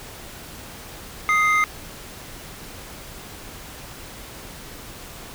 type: tone pair together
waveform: triangle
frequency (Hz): 1248 / 2093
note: D#6 / C7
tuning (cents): +5 / 0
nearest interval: major sixth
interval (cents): 895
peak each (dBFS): -17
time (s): 1.29-1.64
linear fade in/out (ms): 0
effects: pink hiss -39 dBFS RMS until 5.34 s